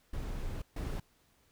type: noise bursts at uneven times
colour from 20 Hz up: brown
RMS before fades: -37 dBFS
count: 2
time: 0.13-0.62 / 0.76-1 s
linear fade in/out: 5 ms
effects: pink hiss -69 dBFS RMS until 1.51 s